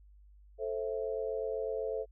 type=chord; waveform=sine; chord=A minor; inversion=none; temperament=just; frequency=440 / 528 / 660 Hz; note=A4 / C5 / E5; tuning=0 / +16 / +2 cents; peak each=-35 / -37 / -40 dBFS; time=0.58-2.06 s; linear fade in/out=50 ms; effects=added 50 Hz sine -55 dBFS peak until 2.11 s